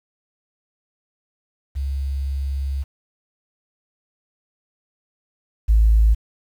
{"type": "tone pair in turn", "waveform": "sine", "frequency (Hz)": [68.6, 54.45], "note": ["C#2", "A1"], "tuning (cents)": [-17, -17], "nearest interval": "major third", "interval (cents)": 400, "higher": "first", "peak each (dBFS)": [-21, -10], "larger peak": "second", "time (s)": [[1.75, 2.84], [5.68, 6.15]], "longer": "first", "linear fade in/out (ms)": 20, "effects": ["tanh soft clip ceiling -6 dBFS", "8-bit"]}